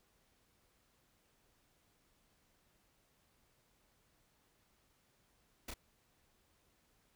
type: noise with echo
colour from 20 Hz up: pink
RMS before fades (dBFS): -44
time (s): 5.68-5.71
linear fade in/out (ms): 5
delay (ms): 30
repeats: 1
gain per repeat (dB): -2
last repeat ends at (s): 5.74
effects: pink hiss -74 dBFS RMS until 7.15 s